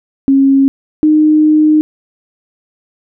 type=tone pair in turn; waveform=sine; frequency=272.3 / 306.9 Hz; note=C#4 / D#4; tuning=-31 / -24 cents; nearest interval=major second; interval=207 cents; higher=second; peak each=-5 dBFS; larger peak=neither; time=0.28-0.68 / 1.03-1.81 s; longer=second; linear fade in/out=0 ms; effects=none